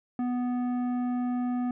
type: tone with tanh clipping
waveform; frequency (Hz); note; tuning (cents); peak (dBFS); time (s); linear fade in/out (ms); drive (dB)
sine; 246.9; B3; 0; -28; 0.19-1.71; 2; 11
effects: none